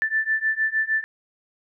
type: beating tone pair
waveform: sine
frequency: 1760 / 1766.5 Hz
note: A6 / A6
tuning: 0 / +6 cents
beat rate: 6.5 Hz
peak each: -24 / -23 dBFS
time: 0.02-1.04 s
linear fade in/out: 0 ms
effects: none